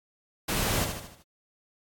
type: noise with echo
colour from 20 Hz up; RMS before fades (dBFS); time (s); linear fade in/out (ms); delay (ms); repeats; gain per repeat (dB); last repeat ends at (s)
pink; -28; 0.48-0.85; 10; 76; 5; -6; 1.23
effects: AAC 64 kbps